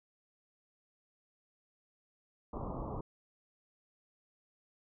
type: low-pass noise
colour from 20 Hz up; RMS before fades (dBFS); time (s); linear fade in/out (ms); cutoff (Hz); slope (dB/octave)
pink; -40; 2.53-3.01; 5; 1200; 96
effects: none